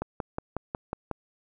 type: click train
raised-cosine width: 1 ms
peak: -16 dBFS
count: 7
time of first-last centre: 0.02-1.113 s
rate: 5.49 Hz
effects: none